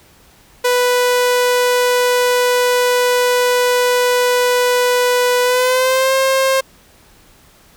sawtooth tone with pitch glide, 493.9 to 532.4 Hz, B4 to C5, 0 to +30 cents, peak -8 dBFS, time 0.64-6.61 s, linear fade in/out 10 ms, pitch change +130 cents, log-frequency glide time 5.43-6.14 s, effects pink hiss -48 dBFS RMS until 7.76 s

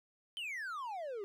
triangle exponential sweep, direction down, 3136 to 384.6 Hz, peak -37 dBFS, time 0.37-1.24 s, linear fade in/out 0 ms, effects none

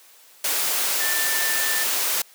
sine tone in noise, 1778 Hz, A6, 18 cents sharp, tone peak -26 dBFS, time 1-1.84 s, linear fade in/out 5 ms, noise white, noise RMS -23 dBFS, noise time 0.44-2.22 s, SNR -6 dB, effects white hiss -51 dBFS RMS until 2.34 s + high-pass 400 Hz 12 dB/octave

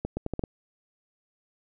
accelerating click train, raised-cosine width 2 ms, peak -16 dBFS, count 6, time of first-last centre 0.05-0.438 s, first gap 120 ms, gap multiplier 0.78, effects none

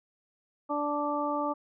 harmonic tone, 292.7 Hz, D4, 6 cents flat, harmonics 1 / 2 / 3 / 4, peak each -33 / -33 / -33 / -33 dBFS, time 0.69-1.54 s, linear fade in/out 20 ms, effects none

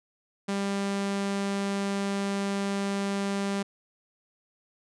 sawtooth tone, 198.5 Hz, G3, 22 cents sharp, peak -23 dBFS, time 0.48-3.63 s, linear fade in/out 10 ms, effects resampled to 22050 Hz

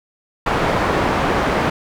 white low-pass noise, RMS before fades -18 dBFS, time 0.46-1.7 s, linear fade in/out 5 ms, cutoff 1100 Hz, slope 12 dB/octave, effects none

